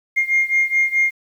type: beating tone pair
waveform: sine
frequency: 2122 / 2126.7 Hz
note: C7 / C7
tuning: +24 / +28 cents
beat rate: 4.7 Hz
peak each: -16 / -18 dBFS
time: 0.16-1.11 s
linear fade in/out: 20 ms
effects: tanh soft clip ceiling -9 dBFS + 8-bit

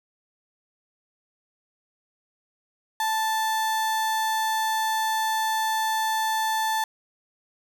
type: tone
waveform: 35% pulse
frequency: 880 Hz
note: A5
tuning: in tune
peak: -21 dBFS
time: 3-6.84 s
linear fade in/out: 2 ms
effects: none

